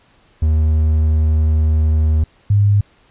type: tone pair in turn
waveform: triangle / sine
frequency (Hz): 77.78 / 101.95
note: D#2 / G#2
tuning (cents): 0 / -32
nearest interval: perfect fourth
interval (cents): 468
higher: second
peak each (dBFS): -9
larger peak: neither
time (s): 0.42-2.24 / 2.5-2.81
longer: first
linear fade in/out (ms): 5
effects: pink hiss -53 dBFS RMS until 3.1 s + resampled to 8000 Hz